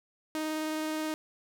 sawtooth tone with vibrato, 311.3 Hz, D#4, 1 cent sharp, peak -27 dBFS, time 0.35-1.14 s, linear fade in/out 0 ms, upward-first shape triangle, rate 19 Hz, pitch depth 11 cents each way, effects none

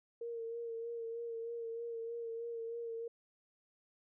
sine tone with vibrato, 462.4 Hz, A#4, 14 cents flat, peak -39 dBFS, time 0.21-3.08 s, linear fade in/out 5 ms, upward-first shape sine, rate 3.2 Hz, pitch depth 28 cents each way, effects none

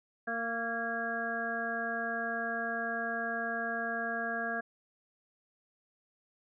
harmonic tone with a mistuned harmonic, 230 Hz, A#3, 23 cents flat, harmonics 1 / 2 / 3 / 5 / 6 / 7, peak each -41 / -42 / -37 / -45 / -43 / -35 dBFS, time 0.27-4.61 s, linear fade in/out 10 ms, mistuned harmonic 7, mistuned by +31 cents, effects none

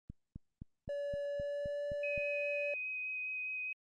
click train, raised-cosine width 5 ms, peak -33 dBFS, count 9, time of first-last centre 0.1-2.178 s, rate 3.85 Hz
triangle tone with pitch glide, 572 to 579.3 Hz, D5 to D5, -46 to -24 cents, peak -34 dBFS, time 0.89-2.74 s, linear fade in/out 2 ms, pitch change +22 cents, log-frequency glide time 1.3-1.88 s
sine tone with vibrato, 2517 Hz, D#7, 19 cents sharp, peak -37 dBFS, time 2.03-3.73 s, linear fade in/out 5 ms, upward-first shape sine, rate 4.9 Hz, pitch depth 10 cents each way
effects Opus 32 kbps

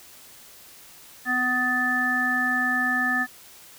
harmonic tone, 250.6 Hz, B3, 25 cents sharp, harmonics 1 / 3 / 5 / 7, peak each -29 / -31 / -31 / -22 dBFS, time 1.25-3.27 s, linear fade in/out 50 ms, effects white hiss -48 dBFS RMS until 3.78 s

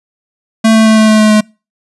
square tone with pitch steps, 222.4 / 220.9 / 219.3 / 217.8 / 216.3 / 214.8 / 213.3 Hz, A3 / A3 / A3 / A3 / A3 / A3 / G#3, +19 / +7 / -6 / -17 / -29 / -41 / +46 cents, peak -5 dBFS, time 0.64-1.41 s, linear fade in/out 10 ms, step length 110 ms, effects noise-tail reverb RT60 0.3 s tail -26 dB re dry + resampled to 24000 Hz

